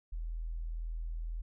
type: tone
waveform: sine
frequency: 41 Hz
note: E1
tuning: 9 cents flat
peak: -35 dBFS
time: 0.12-1.42 s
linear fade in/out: 10 ms
effects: none